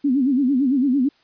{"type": "tone with vibrato", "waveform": "sine", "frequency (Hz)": 266.3, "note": "C4", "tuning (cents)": 31, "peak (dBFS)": -15, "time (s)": [0.04, 1.09], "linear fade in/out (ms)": 10, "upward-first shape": "sine", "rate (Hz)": 8.9, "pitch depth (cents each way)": 150, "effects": ["white hiss -59 dBFS RMS until 1.23 s", "resampled to 11025 Hz"]}